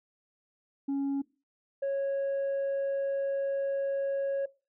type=tone pair in turn; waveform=sine; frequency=277.2 / 551.2 Hz; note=C#4 / C#5; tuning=0 / -10 cents; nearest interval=octave; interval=1190 cents; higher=second; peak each=-25 dBFS; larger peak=neither; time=0.88-1.22 / 1.82-4.46 s; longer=second; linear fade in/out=10 ms; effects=noise-tail reverb RT60 0.3 s tail -21 dB re dry + tanh soft clip ceiling -27 dBFS